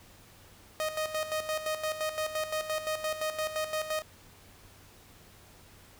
sawtooth tone with tremolo, 622.3 Hz, D#5, in tune, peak -25 dBFS, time 0.8-4.02 s, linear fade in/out 0 ms, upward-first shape square, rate 5.8 Hz, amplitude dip 65%, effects added 95 Hz sine -60 dBFS peak until 5.99 s + pink hiss -56 dBFS RMS until 5.99 s

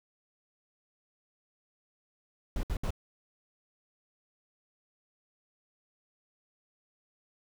brown noise bursts, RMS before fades -31 dBFS, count 3, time 2.56-2.906 s, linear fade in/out 2 ms, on 72 ms, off 65 ms, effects none

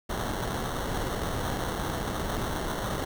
pink noise with sample-and-hold, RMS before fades -31 dBFS, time 0.09-3.05 s, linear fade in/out 10 ms, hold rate 2450 Hz, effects none

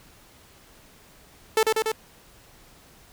sawtooth tone with echo, 440 Hz, A4, in tune, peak -13 dBFS, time 1.57-1.63 s, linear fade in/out 2 ms, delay 96 ms, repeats 3, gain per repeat -2 dB, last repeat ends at 1.918 s, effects pink hiss -53 dBFS RMS until 3.12 s

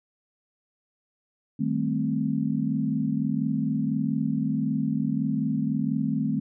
sine chord, A half-diminished seventh, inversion second, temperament equal, 155.56 / 196 / 220 / 261.6 Hz, Eb3 / G3 / A3 / C4, 0 / 0 / 0 / 0 cents, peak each -29 / -32 / -27 / -28 dBFS, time 1.59-6.4 s, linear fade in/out 10 ms, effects none

